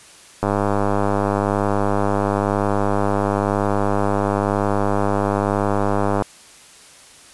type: click train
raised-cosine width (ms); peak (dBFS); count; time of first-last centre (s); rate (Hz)
1; -5; 586; 0.43-6.222; 101
effects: white hiss -45 dBFS RMS until 7.33 s + resampled to 24000 Hz